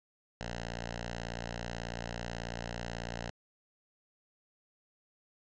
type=tone with notch filter; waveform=5% pulse; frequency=58.27 Hz; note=A#1; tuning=in tune; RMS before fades=-40 dBFS; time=0.41-3.3 s; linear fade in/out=0 ms; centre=340 Hz; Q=0.9; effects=resampled to 16000 Hz + 11-bit